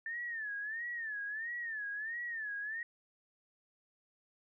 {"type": "tone with vibrato", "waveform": "sine", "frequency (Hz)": 1777, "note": "A6", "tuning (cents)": 17, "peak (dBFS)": -37, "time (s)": [0.06, 2.83], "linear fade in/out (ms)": 2, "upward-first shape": "sine", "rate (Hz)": 1.5, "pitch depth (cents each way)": 140, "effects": []}